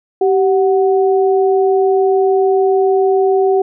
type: tone pair together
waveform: sine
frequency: 386.8 / 740 Hz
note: G4 / F#5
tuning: -23 / 0 cents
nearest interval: major seventh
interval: 1123 cents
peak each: -10 / -17 dBFS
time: 0.21-3.62 s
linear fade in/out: 5 ms
effects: none